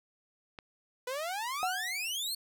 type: click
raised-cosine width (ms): 0.3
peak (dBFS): -27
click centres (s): 0.588
type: exponential sweep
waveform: sawtooth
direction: up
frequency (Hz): 486.1 to 4421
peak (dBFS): -30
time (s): 1.07-2.35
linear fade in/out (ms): 5
type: tone with exponential decay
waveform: sine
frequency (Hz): 740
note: F#5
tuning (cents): 0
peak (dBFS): -27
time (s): 1.63-2.09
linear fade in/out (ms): 0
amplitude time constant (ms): 100
effects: none